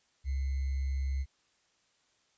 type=tone with sample-and-hold; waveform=sine; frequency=67.4 Hz; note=C#2; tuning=48 cents flat; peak=-29 dBFS; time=0.24-1.26 s; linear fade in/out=50 ms; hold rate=2100 Hz; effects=white hiss -71 dBFS RMS until 2.37 s + resampled to 16000 Hz